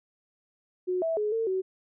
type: tone with pitch steps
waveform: sine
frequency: 365.2 / 654 / 421.5 / 451.9 / 376.7 Hz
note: F#4 / E5 / G#4 / A4 / F#4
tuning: -23 / -14 / +26 / +46 / +31 cents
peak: -25 dBFS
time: 0.87-1.62 s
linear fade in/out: 20 ms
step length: 150 ms
effects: none